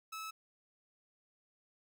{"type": "tone", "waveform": "sawtooth", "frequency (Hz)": 1300, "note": "E6", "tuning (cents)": -24, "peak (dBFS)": -38, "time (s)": [0.12, 0.31], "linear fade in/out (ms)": 10, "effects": []}